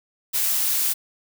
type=noise; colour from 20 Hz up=blue; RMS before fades=-22 dBFS; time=0.33-0.94 s; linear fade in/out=20 ms; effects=none